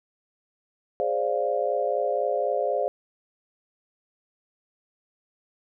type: chord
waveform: sine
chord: D half-diminished seventh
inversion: second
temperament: equal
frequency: 415.3 / 523.3 / 587.3 / 698.5 Hz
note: Ab4 / C5 / D5 / F5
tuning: 0 / 0 / 0 / 0 cents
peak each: -30 / -27 / -27 / -29 dBFS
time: 1-2.88 s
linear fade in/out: 0 ms
effects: none